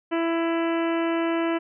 harmonic tone, 332.4 Hz, E4, 15 cents sharp, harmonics 1 / 2 / 3 / 4 / 5 / 6 / 7 / 8 / 9, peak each -23 / -29 / -33 / -35 / -37 / -39 / -40 / -41 / -42 dBFS, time 0.11-1.59 s, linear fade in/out 20 ms, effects none

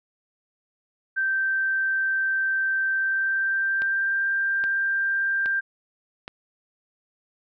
sine tone with pitch glide, 1560 to 1584.5 Hz, G6 to G6, -9 to +18 cents, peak -21 dBFS, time 1.16-5.61 s, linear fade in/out 20 ms, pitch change +27 cents, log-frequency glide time 2.92-4.26 s
click train, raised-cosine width 0.3 ms, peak -19 dBFS, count 4, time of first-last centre 3.82-6.279 s, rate 1.22 Hz
effects none

